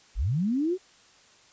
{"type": "linear sweep", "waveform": "sine", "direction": "up", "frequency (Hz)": [32.56, 386], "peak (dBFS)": -23, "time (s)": [0.15, 0.78], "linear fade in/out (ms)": 50, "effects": ["white hiss -57 dBFS RMS until 1.52 s", "resampled to 16000 Hz"]}